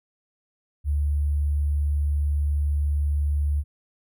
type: tone with sample-and-hold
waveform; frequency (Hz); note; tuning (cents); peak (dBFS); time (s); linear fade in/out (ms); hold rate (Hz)
sine; 72.8; D2; -15; -20; 0.84-3.64; 50; 11025
effects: none